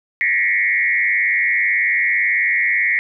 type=tone with frequency modulation; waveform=sine; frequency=2034 Hz; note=C7; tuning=50 cents flat; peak=-14 dBFS; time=0.21-2.99 s; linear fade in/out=0 ms; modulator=98.2 Hz; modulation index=2.1; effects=none